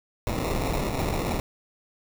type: noise with sample-and-hold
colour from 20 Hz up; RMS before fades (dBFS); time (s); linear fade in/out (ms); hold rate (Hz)
pink; -27; 0.27-1.4; 0; 1575
effects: none